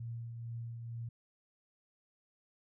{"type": "tone with tremolo", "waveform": "sine", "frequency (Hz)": 116.54, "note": "A#2", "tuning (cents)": 0, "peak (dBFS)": -38, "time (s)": [0, 1.09], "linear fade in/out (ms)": 5, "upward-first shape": "triangle", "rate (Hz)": 2.2, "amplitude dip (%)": 40, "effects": []}